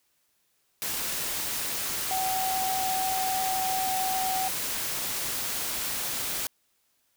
sine tone in noise, 757 Hz, F#5, 39 cents sharp, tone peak -27 dBFS, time 2.11-4.48 s, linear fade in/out 0 ms, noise white, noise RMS -31 dBFS, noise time 0.82-6.47 s, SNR +1 dB, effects white hiss -71 dBFS RMS until 7.16 s

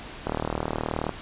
click train, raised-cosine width 1 ms, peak -12 dBFS, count 33, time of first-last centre 0.27-1.093 s, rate 38.9 Hz, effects pink hiss -40 dBFS RMS until 1.21 s + resampled to 8000 Hz

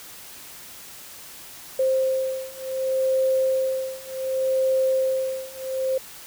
sine beating tone pair, 525 / 525.67 Hz, C5 / C5, +6 / +8 cents, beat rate 0.67 Hz, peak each -24 / -23 dBFS, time 1.79-5.98 s, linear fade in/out 5 ms, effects white hiss -42 dBFS RMS until 6.26 s

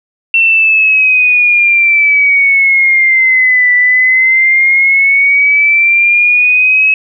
sine exponential two-way sweep, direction down then up, 2709 to 1973 to 2573 Hz, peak -5 dBFS, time 0.34-6.94 s, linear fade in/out 2 ms, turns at 3.74 s, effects none

